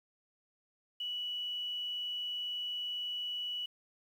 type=tone with quantisation; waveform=sine; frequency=2946 Hz; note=F#7; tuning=8 cents flat; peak=-35 dBFS; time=1-3.66 s; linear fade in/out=5 ms; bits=10; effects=none